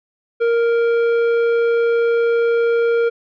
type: tone with tanh clipping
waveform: triangle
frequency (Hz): 466.2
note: A#4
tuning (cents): 0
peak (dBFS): -15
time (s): 0.4-3.1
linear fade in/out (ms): 20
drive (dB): 14
effects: none